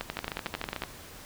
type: two click trains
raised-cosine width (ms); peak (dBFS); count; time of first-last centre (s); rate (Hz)
0.3; -16 / -15; 10 / 10; 0.17-0.837 / 0.01-0.821; 13.5 / 11.1
effects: pink hiss -47 dBFS RMS until 1.25 s

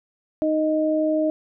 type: tone pair together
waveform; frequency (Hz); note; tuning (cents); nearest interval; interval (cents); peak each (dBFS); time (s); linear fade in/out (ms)
sine; 310.4 / 622.3; D#4 / D#5; -4 / 0; octave; 1204; -21; 0.42-1.3; 0
effects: none

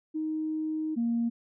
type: tone pair in turn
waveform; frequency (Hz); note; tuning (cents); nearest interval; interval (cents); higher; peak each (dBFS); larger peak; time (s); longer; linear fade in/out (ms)
sine; 312.4 / 233.6; D#4 / A#3; +7 / +4; perfect fourth; 503; first; -28 / -24; second; 0.14-0.96 / 0.96-1.3; first; 20
effects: tanh soft clip ceiling -20 dBFS

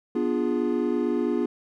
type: chord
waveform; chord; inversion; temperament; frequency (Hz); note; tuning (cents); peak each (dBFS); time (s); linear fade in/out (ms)
triangle; B diminished seventh; none; equal with one note detuned; 244.7 / 293.7 / 349.2 / 415.3; B3 / D4 / F4 / Ab4; -16 / 0 / 0 / 0; -25 / -27 / -25 / -27; 0.15-1.46; 5
effects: none

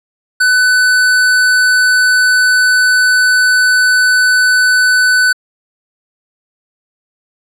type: tone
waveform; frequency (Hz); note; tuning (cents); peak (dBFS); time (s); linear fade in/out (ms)
square; 1500; F#6; +23; -8; 0.4-5.33; 10
effects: low-pass 11000 Hz 12 dB/octave

